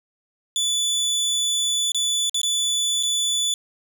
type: tone with dropouts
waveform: 25% pulse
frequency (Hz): 3471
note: A7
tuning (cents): -24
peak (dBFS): -16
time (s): 0.56-3.54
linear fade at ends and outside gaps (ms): 1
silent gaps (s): 1.919-1.946 / 2.296-2.344 / 2.416-2.432 / 3.028-3.033
effects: none